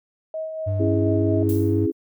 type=tone with tremolo; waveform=sine; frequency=635 Hz; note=D#5; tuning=35 cents sharp; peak=-25 dBFS; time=0.34-1.43 s; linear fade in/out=2 ms; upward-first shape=sine; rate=4.2 Hz; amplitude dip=40%
type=tone with pitch glide; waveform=triangle; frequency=98.7 to 99.33 Hz; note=G2 to G2; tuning=+12 to +23 cents; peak=-19 dBFS; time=0.66-1.87 s; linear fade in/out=20 ms; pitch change=+11 cents; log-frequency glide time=0.84-1.18 s
type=chord; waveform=sine; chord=C# minor; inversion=none; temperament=equal with one note detuned; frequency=275.4 / 329.6 / 415.3 Hz; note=C#4 / E4 / G#4; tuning=-11 / 0 / 0 cents; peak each=-25 / -22 / -25 dBFS; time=0.79-1.92 s; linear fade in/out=20 ms
type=noise with exponential decay; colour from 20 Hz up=violet; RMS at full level=-33 dBFS; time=1.49-1.93 s; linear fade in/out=2 ms; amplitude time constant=94 ms
effects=none